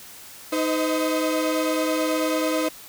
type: tone cluster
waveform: 35% pulse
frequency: 312.4 / 510 / 634 Hz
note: D#4 / C5 / D#5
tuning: +7 / -44 / +32 cents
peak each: -22 / -24 / -28 dBFS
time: 0.52-2.69 s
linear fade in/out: 10 ms
effects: white hiss -43 dBFS RMS until 2.88 s